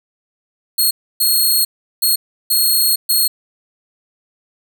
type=tone bursts at uneven times; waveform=10% pulse; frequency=4282 Hz; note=C8; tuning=39 cents sharp; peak=-5 dBFS; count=5; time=0.78-0.91 / 1.2-1.65 / 2.02-2.16 / 2.5-2.96 / 3.09-3.28 s; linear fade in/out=10 ms; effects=none